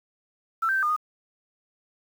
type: tone with pitch steps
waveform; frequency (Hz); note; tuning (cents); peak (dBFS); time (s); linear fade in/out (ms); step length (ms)
sine; 1334 / 1563 / 1554 / 1213 / 1236; E6 / G6 / G6 / D#6 / D#6; +20 / -6 / -16 / -44 / -12; -21; 0.62-0.965; 10; 69
effects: 8-bit